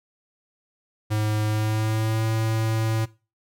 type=tone with pitch glide; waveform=square; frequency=107.1 to 111.26 Hz; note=A2 to A2; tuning=-46 to +20 cents; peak=-22 dBFS; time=1.1-3.06 s; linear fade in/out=20 ms; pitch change=+66 cents; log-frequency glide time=1.46-2.25 s; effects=noise-tail reverb RT60 0.3 s tail -19 dB re dry